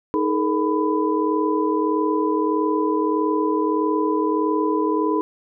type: tone cluster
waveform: sine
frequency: 313.5 / 421.1 / 462.7 / 998 Hz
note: D#4 / G#4 / A#4 / B5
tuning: +13 / +24 / -13 / +18 cents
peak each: -21 / -23 / -27 / -24 dBFS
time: 0.14-5.21 s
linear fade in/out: 0 ms
effects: none